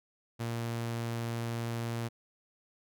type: tone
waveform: sawtooth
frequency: 116.54 Hz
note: A#2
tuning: in tune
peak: -29 dBFS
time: 0.39-2.09 s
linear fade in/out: 20 ms
effects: none